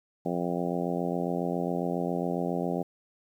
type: harmonic tone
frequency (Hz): 87.31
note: F2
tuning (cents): 0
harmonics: 2 / 3 / 4 / 5 / 6 / 7 / 8 / 9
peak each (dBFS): -32 / -34 / -35 / -36 / -37 / -37 / -38 / -39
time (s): 0.25-2.83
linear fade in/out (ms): 10
effects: 10-bit